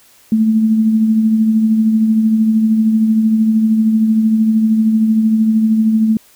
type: tone with tremolo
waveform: sine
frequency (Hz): 220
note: A3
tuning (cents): 0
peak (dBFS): -7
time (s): 0.32-6.17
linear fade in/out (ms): 2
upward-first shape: triangle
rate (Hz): 13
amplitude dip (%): 45
effects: white hiss -48 dBFS RMS until 6.35 s